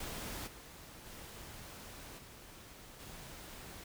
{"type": "noise with level steps", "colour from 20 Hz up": "pink", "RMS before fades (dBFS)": [-43, -53, -50, -54, -50], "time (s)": [0, 3.84], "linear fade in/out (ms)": 5, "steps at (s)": [0.46, 1.05, 2.17, 2.99], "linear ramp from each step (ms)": 20, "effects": []}